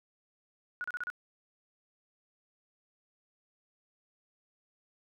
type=tone bursts; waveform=sine; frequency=1458 Hz; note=F#6; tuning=26 cents flat; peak=-33 dBFS; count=5; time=0.81-1.101 s; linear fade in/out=0 ms; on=31 ms; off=34 ms; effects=none